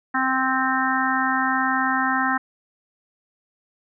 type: harmonic tone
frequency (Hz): 261.6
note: C4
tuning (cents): 0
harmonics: 1 / 3 / 4 / 5 / 6 / 7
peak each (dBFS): -26 / -26 / -26 / -26 / -26 / -26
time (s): 0.14-2.38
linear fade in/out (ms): 10
effects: none